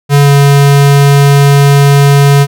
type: tone with pitch glide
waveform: square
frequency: 142.6 to 141.21 Hz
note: C#3 to C#3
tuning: +49 to +32 cents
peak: -3 dBFS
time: 0.09-2.47 s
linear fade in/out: 50 ms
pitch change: -17 cents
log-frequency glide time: 0.22-0.3 s
effects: none